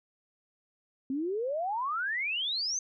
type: exponential sweep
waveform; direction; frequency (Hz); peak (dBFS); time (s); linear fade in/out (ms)
sine; up; 256.6 to 6400; -29; 1.1-2.79; 2
effects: none